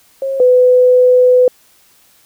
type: tone pair in turn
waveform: sine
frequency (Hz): 540 / 501.2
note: C#5 / B4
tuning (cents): -45 / +25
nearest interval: minor second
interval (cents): 130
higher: first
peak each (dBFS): -15 / -5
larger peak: second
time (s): 0.22-0.4 / 0.4-1.48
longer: second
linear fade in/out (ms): 2
effects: white hiss -50 dBFS RMS until 2.25 s